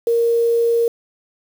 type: tone with quantisation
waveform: sine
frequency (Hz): 466.2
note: A#4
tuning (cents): 0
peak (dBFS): -13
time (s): 0.07-0.88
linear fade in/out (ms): 2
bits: 6
effects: none